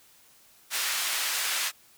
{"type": "band-pass noise", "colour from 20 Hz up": "pink", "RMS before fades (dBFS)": -29, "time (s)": [0.7, 1.72], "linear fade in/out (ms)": 50, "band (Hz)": [1600, 15000], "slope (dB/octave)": 12, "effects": ["white hiss -58 dBFS RMS until 1.97 s"]}